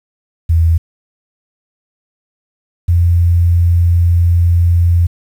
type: tone pair in turn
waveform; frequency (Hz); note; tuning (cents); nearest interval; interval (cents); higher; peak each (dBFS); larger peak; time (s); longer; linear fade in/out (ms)
sine; 82.41 / 86.1; E2 / F2; 0 / -24; minor second; 76; second; -7; neither; 0.49-0.78 / 2.88-5.07; second; 10
effects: 7-bit